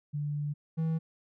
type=tone pair in turn; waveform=sine / triangle; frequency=146.83 / 161.34 Hz; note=D3 / E3; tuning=0 / -37 cents; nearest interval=major second; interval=163 cents; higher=second; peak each=-30 / -25 dBFS; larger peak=second; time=0.13-0.54 / 0.77-0.99 s; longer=first; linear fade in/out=20 ms; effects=none